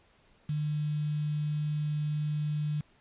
sine tone with quantisation, 150.1 Hz, D3, 38 cents sharp, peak -28 dBFS, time 0.49-2.81 s, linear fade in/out 5 ms, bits 8, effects pink hiss -64 dBFS RMS until 3 s + resampled to 8000 Hz

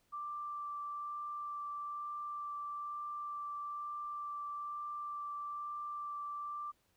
sine tone with vibrato, 1174.7 Hz, D6, in tune, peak -39 dBFS, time 0.12-6.72 s, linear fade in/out 20 ms, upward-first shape sine, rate 1.1 Hz, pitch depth 8 cents each way, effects pink hiss -75 dBFS RMS until 6.96 s

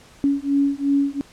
sine beating tone pair, 279.1 / 281.9 Hz, C#4 / C#4, +12 / +29 cents, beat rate 2.8 Hz, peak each -20 / -20 dBFS, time 0.24-1.21 s, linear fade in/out 0 ms, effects pink hiss -49 dBFS RMS until 1.32 s + low-pass 9000 Hz 12 dB/octave

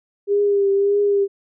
sine tone with vibrato, 401.5 Hz, G4, 41 cents sharp, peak -14 dBFS, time 0.27-1.28 s, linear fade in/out 50 ms, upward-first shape triangle, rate 1.7 Hz, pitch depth 37 cents each way, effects none

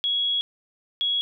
sine tone pair in turn, 3334 / 3334 Hz, G#7 / G#7, +6 / +6 cents, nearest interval unison, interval 0 cents, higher neither, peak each -21 / -21 dBFS, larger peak neither, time 0.04-0.41 / 1.01-1.21 s, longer first, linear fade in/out 0 ms, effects none

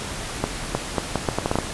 accelerating click train, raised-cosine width 1 ms, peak -6 dBFS, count 10, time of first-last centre 0.44-1.587 s, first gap 310 ms, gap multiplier 0.75, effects pink hiss -31 dBFS RMS until 1.73 s + resampled to 24000 Hz

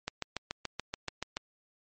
click train, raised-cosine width 0.2 ms, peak -16 dBFS, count 10, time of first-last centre 0.08-1.369 s, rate 6.98 Hz, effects MP3 32 kbps

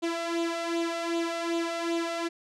sawtooth tone with flanger, 336.1 Hz, E4, 34 cents sharp, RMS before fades -30 dBFS, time 0.02-2.29 s, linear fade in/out 20 ms, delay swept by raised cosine 0.27 to 1.57 ms, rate 2.6 Hz, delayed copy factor +0.65, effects low-pass 7000 Hz 12 dB/octave

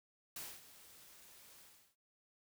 white noise with ADSR envelope, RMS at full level -45 dBFS, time 0.36-1.96 s, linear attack 4 ms, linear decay 240 ms, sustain -15 dB, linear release 350 ms, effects none

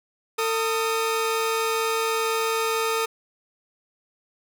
sawtooth tone pair together, 450.5 / 1247.3 Hz, A4 / D#6, +41 / +4 cents, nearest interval octave + tritone, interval 1763 cents, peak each -20 / -23 dBFS, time 0.38-3.06 s, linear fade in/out 10 ms, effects none

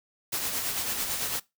white noise with tremolo, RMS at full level -29 dBFS, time 0.32-1.4 s, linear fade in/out 10 ms, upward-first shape sine, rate 9 Hz, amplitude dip 40%, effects noise-tail reverb RT60 0.2 s tail -20 dB re dry

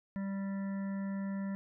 harmonic tone, 196 Hz, G3, in tune, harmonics 1 / 3 / 5 / 7 / 9 / 10, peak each -34 / -49 / -53 / -57 / -54 / -60 dBFS, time 0.16-1.55 s, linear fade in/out 0 ms, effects none

